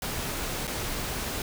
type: noise with dropouts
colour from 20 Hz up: pink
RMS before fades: -32 dBFS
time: 0.02-1.42 s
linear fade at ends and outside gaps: 2 ms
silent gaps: 0.671-0.676 s
effects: none